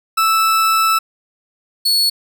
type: tone pair in turn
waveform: 40% pulse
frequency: 1316 / 4402 Hz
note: E6 / C#8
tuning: -3 / -13 cents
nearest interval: octave + major sixth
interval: 2090 cents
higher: second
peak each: -11 dBFS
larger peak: neither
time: 0.17-0.99 / 1.85-2.1 s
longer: first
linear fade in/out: 10 ms
effects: none